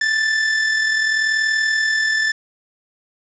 45% pulse tone with amplitude modulation, 1760 Hz, A6, in tune, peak -14 dBFS, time 0.01-2.32 s, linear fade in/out 5 ms, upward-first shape sine, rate 40.7 Hz, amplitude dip 40%, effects resampled to 16000 Hz + 7-bit

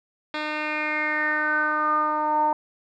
10% pulse tone with low-pass filter sweep, 304.2 Hz, D#4, 39 cents flat, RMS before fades -24 dBFS, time 0.34-2.53 s, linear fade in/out 2 ms, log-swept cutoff 3200 to 860 Hz, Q 7.1, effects none

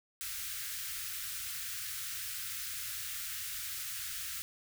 white band-stop noise, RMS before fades -40 dBFS, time 0.21-4.42 s, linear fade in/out 0 ms, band 120 to 1300 Hz, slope 48 dB/octave, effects none

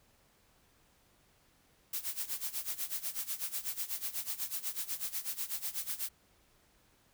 blue noise with tremolo, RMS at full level -35 dBFS, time 1.93-6.09 s, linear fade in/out 5 ms, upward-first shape sine, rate 8.1 Hz, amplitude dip 85%, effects pink hiss -68 dBFS RMS until 7.13 s

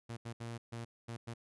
sawtooth tone bursts at uneven times, 116.54 Hz, A#2, in tune, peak -37 dBFS, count 6, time 0.09-0.17 / 0.25-0.33 / 0.4-0.58 / 0.72-0.85 / 1.08-1.17 / 1.27-1.34 s, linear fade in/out 10 ms, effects resampled to 24000 Hz

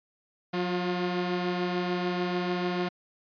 sawtooth tone pair together, 180.5 / 354.2 Hz, F#3 / F4, -43 / +24 cents, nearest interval octave, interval 1167 cents, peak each -26 dBFS, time 0.53-2.89 s, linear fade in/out 10 ms, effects resampled to 11025 Hz

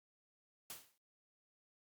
white noise with exponential decay, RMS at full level -45 dBFS, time 0.7-0.98 s, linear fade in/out 1 ms, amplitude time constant 60 ms, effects high-pass 100 Hz 12 dB/octave + Opus 48 kbps

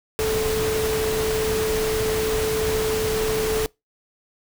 sine tone in noise, 436.8 Hz, A4, 13 cents flat, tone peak -21 dBFS, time 0.19-3.66 s, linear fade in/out 0 ms, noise pink, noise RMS -27 dBFS, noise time 0.19-3.66 s, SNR +3 dB, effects noise-tail reverb RT60 0.2 s tail -24 dB re dry

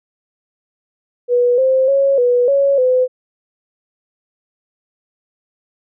sine tone with pitch steps, 487.9 / 524 / 550 / 489.5 / 556 / 508 Hz, B4 / C5 / C#5 / B4 / C#5 / B4, -21 / +2 / -14 / -15 / +5 / +49 cents, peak -10 dBFS, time 1.28-3.08 s, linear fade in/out 50 ms, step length 300 ms, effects none

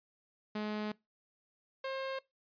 sawtooth tone pair in turn, 211.8 / 533.7 Hz, G#3 / C5, +34 / +34 cents, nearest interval octave + major third, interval 1600 cents, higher second, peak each -31 / -32 dBFS, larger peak first, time 0.55-0.92 / 1.84-2.19 s, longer first, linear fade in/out 5 ms, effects noise-tail reverb RT60 0.2 s tail -22 dB re dry + resampled to 11025 Hz

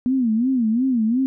sine tone with vibrato, 240.5 Hz, B3, 46 cents flat, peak -16 dBFS, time 0.06-1.26 s, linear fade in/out 0 ms, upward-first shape sine, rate 2.8 Hz, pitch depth 180 cents each way, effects none

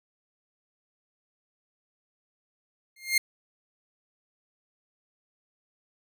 sawtooth tone with exponential growth, 2120 Hz, C7, 22 cents sharp, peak -14 dBFS, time 2.96-3.18 s, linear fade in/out 5 ms, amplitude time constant 46 ms, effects none

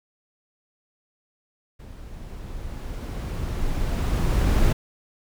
brown noise with level ramp, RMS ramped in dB -41 to -17 dBFS, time 1.79-4.73 s, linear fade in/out 10 ms, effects none

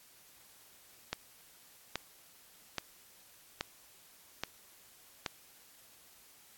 click train, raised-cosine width 0.2 ms, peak -16 dBFS, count 6, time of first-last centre 1.13-5.262 s, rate 1.21 Hz, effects white hiss -60 dBFS RMS until 6.57 s + AAC 64 kbps

